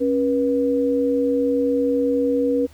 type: tone pair together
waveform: sine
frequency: 273.9 / 484 Hz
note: C#4 / B4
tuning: -21 / -35 cents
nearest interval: minor seventh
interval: 986 cents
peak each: -20 / -19 dBFS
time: 0-2.67 s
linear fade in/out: 20 ms
effects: added 78 Hz sine -46 dBFS peak until 2.73 s + pink hiss -53 dBFS RMS until 2.73 s